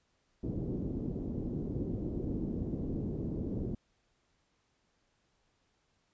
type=low-pass noise; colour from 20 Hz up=white; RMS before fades=-36 dBFS; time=0.43-3.75 s; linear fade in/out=5 ms; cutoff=340 Hz; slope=24 dB/octave; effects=pink hiss -75 dBFS RMS until 6.13 s + resampled to 16000 Hz